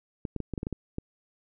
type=clicks; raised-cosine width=3 ms; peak=-19 dBFS; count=9; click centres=0.252 / 0.363 / 0.403 / 0.537 / 0.578 / 0.631 / 0.669 / 0.727 / 0.984 s; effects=none